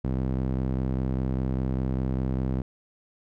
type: tone with band-pass filter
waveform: sawtooth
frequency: 65 Hz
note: C2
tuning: 11 cents flat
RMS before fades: -27 dBFS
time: 0.04-2.62 s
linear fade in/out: 5 ms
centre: 190 Hz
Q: 0.81
effects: none